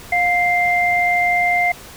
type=tone pair together; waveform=sine; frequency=708.2 / 2093 Hz; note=F5 / C7; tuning=+24 / 0 cents; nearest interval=octave + perfect fifth; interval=1876 cents; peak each=-17 / -16 dBFS; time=0.12-1.72 s; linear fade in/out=5 ms; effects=pink hiss -38 dBFS RMS until 1.96 s